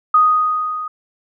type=tone with level ramp; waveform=sine; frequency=1244.5 Hz; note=D#6; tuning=in tune; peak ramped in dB=-7 to -23 dBFS; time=0.14-0.88 s; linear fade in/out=5 ms; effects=none

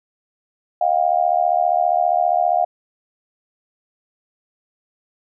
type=tone with amplitude modulation; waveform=sine; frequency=709 Hz; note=F5; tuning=26 cents sharp; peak=-10 dBFS; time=0.81-2.65 s; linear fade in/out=5 ms; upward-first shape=sine; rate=75 Hz; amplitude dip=100%; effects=none

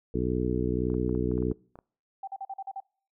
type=harmonic tone; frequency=61.74 Hz; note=B1; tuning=in tune; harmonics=1 / 2 / 3 / 4 / 5 / 6 / 7; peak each=-33 / -33 / -33 / -33 / -33 / -33 / -33 dBFS; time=0.14-1.53 s; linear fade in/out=5 ms
type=clicks; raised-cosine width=1 ms; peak=-33 dBFS; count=10; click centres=0.901 / 0.942 / 1.093 / 1.15 / 1.316 / 1.379 / 1.425 / 1.514 / 1.756 / 1.789 s
type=tone bursts; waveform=sine; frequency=780 Hz; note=G5; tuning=9 cents flat; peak=-33 dBFS; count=7; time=2.23-2.803 s; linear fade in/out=5 ms; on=45 ms; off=43 ms
effects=noise-tail reverb RT60 0.5 s tail -25 dB re dry

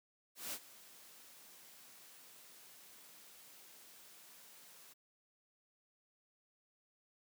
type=noise with ADSR envelope; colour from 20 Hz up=white; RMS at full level=-41 dBFS; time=0.35-4.94 s; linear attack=170 ms; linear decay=68 ms; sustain=-18 dB; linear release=19 ms; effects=high-pass 150 Hz 12 dB/octave

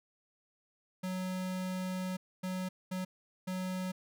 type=tone bursts at uneven times; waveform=square; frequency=185 Hz; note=F#3; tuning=in tune; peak=-35 dBFS; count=4; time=1.03-2.17 / 2.43-2.69 / 2.91-3.05 / 3.47-3.92 s; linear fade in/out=10 ms; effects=none

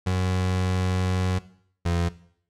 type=tone pair in turn; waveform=30% pulse; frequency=92.2 / 85.9 Hz; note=F#2 / F2; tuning=-6 / -28 cents; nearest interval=minor second; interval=122 cents; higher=first; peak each=-19 dBFS; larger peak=neither; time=0.06-1.39 / 1.85-2.09 s; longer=first; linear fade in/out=10 ms; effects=noise-tail reverb RT60 0.6 s tail -17 dB re dry + low-pass 8000 Hz 12 dB/octave

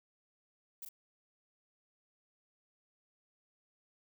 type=noise with echo; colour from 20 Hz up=violet; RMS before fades=-45 dBFS; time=0.82-0.85 s; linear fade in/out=2 ms; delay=39 ms; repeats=1; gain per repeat=-3 dB; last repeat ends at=0.889 s; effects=none

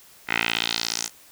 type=tone with band-pass filter sweep; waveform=10% pulse; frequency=57 Hz; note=A#1; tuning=38 cents flat; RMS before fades=-26 dBFS; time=0.27-1.1 s; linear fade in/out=50 ms; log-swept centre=2000 to 7000 Hz; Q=2.6; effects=white hiss -51 dBFS RMS until 1.31 s

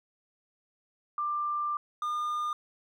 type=tone pair in turn; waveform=sine / triangle; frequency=1187 / 1211.2 Hz; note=D6 / D#6; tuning=+18 / -47 cents; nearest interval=unison; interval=35 cents; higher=second; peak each=-28 / -27 dBFS; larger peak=second; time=1.18-1.77 / 2.02-2.53 s; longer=first; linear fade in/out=2 ms; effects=none

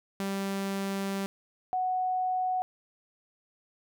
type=tone pair in turn; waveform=sawtooth / sine; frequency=196 / 740 Hz; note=G3 / F#5; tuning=0 / 0 cents; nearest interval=octave + major seventh; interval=2300 cents; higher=second; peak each=-26 dBFS; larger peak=neither; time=0.2-1.26 / 1.73-2.62 s; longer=first; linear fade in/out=0 ms; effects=none

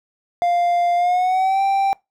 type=tone with pitch glide; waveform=triangle; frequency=698.5 to 784 Hz; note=F5 to G5; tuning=0 to 0 cents; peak=-13 dBFS; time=0.42-1.93 s; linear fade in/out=0 ms; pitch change=+200 cents; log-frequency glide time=0.96-1.62 s; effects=noise-tail reverb RT60 0.2 s tail -23 dB re dry

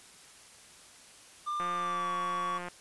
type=tone with pitch glide; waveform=triangle; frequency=1195 to 1127.9 Hz; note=D6 to C#6; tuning=+30 to +30 cents; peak=-29 dBFS; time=1.46-2.59 s; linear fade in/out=20 ms; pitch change=-100 cents; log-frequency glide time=1.73-2.14 s
type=click train; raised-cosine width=0.5 ms; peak=-25 dBFS; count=193; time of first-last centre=1.6-2.685 s; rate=177 Hz
effects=white hiss -54 dBFS RMS until 2.8 s + resampled to 24000 Hz

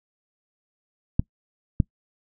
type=clicks; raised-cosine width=5 ms; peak=-6 dBFS; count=2; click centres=1.195 / 1.802 s; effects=noise-tail reverb RT60 0.1 s tail -25 dB re dry

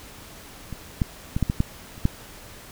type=clicks; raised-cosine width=5 ms; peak=-20 / -8 / -11 / -8 / -10 / -7 / -29 / -6 dBFS; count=8; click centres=0.727 / 1.018 / 1.365 / 1.427 / 1.499 / 1.604 / 1.979 / 2.054 s; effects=pink hiss -44 dBFS RMS until 2.71 s

